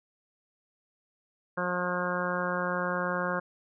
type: harmonic tone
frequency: 178.9 Hz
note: F3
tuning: 42 cents sharp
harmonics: 1 / 2 / 3 / 4 / 5 / 6 / 7 / 8 / 9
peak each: -35 / -39 / -33 / -41 / -40 / -35 / -39 / -35 / -37 dBFS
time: 1.57-3.4 s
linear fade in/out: 10 ms
effects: none